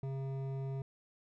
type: tone with hard clipping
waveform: triangle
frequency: 135 Hz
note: C#3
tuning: 45 cents flat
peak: -38 dBFS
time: 0.03-0.82 s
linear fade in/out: 2 ms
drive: 15 dB
effects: none